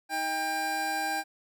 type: tone pair together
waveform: 25% pulse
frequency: 315.8 / 795.8 Hz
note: D#4 / G5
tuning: +26 / +26 cents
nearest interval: octave + major third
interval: 1600 cents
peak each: -35 / -25 dBFS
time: 0.09-1.24 s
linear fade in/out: 50 ms
effects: none